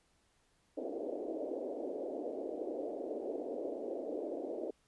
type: band-pass noise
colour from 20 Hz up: white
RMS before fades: -40 dBFS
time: 0.77-4.71 s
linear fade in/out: 10 ms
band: 270 to 620 Hz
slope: 48 dB/octave
effects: pink hiss -73 dBFS RMS until 4.87 s + resampled to 24000 Hz